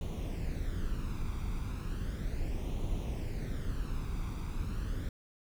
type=noise with flanger; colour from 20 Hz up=brown; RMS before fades=-35 dBFS; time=0.01-5.09 s; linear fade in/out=2 ms; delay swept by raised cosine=0.3 to 0.85 ms; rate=0.35 Hz; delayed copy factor=+0.6; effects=none